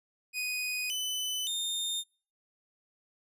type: tone with pitch steps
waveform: sawtooth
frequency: 2489 / 3012 / 3644 Hz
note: D#7 / F#7 / A#7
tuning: 0 / +30 / -40 cents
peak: -28 dBFS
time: 0.33-2.04 s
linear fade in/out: 50 ms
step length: 570 ms
effects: noise-tail reverb RT60 0.4 s tail -26 dB re dry + resampled to 32000 Hz